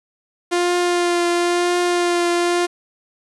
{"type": "tone with vibrato", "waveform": "sawtooth", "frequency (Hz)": 350, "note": "F4", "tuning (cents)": 4, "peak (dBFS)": -12, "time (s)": [0.51, 2.67], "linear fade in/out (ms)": 20, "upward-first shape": "triangle", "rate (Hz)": 0.98, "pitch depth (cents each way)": 19, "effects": ["resampled to 24000 Hz", "7-bit"]}